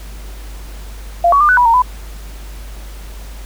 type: tone with pitch steps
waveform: sine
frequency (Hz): 691 / 1126 / 1200 / 1491 / 978 / 920 / 1000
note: F5 / C#6 / D6 / F#6 / B5 / A#5 / B5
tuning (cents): -19 / +27 / +37 / +13 / -17 / -23 / +21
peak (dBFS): -7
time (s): 1.24-1.821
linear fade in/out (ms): 5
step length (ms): 83
effects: added 50 Hz sine -28 dBFS peak until 3.45 s + pink hiss -39 dBFS RMS until 3.45 s